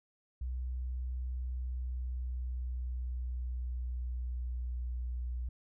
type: tone with pitch glide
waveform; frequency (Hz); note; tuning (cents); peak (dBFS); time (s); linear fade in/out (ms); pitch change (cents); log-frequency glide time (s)
sine; 62.7 to 61.06; B1 to B1; +27 to -19; -34; 0.41-5.49; 5; -46; 1.36-4.91
effects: none